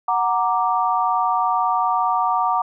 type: chord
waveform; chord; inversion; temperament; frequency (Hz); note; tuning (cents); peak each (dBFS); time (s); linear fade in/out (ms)
sine; Gb augmented; none; equal; 740 / 932.3 / 1174.7; Gb5 / Bb5 / D6; 0 / 0 / 0; -21; 0.08-2.62; 5
effects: none